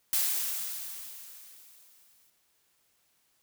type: noise with exponential decay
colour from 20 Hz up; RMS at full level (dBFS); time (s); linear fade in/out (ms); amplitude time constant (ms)
blue; -26; 0.13-2.3; 1; 470
effects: white hiss -71 dBFS RMS until 3.42 s